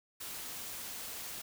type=noise; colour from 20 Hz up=white; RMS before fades=-43 dBFS; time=0.2-1.42 s; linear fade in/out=10 ms; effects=none